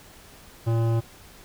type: tone with hard clipping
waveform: sine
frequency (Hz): 114.7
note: A#2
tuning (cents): -28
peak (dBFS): -22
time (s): 0.66-1.01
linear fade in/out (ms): 20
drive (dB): 15
effects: pink hiss -49 dBFS RMS until 1.44 s